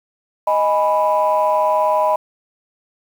sine chord, G# minor, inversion second, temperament equal, 622.3 / 830.6 / 987.8 Hz, D#5 / G#5 / B5, 0 / 0 / 0 cents, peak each -16 / -20 / -16 dBFS, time 0.47-2.16 s, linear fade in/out 5 ms, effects tanh soft clip ceiling -6 dBFS + 7-bit

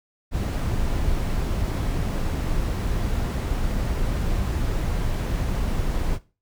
brown noise, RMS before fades -24 dBFS, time 0.31-6.19 s, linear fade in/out 50 ms, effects noise-tail reverb RT60 0.3 s tail -17 dB re dry

